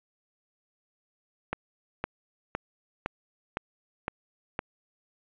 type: click train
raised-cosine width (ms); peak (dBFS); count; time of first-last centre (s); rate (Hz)
0.5; -14; 7; 1.53-4.591; 1.96
effects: resampled to 8000 Hz + 8-bit